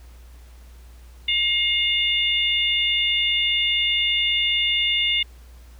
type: harmonic tone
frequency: 711 Hz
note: F5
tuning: 31 cents sharp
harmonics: 3 / 4 / 5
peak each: -24 / -21 / -24 dBFS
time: 1.28-5.23 s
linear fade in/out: 5 ms
effects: added 60 Hz sine -42 dBFS peak until 5.79 s + pink hiss -55 dBFS RMS until 5.79 s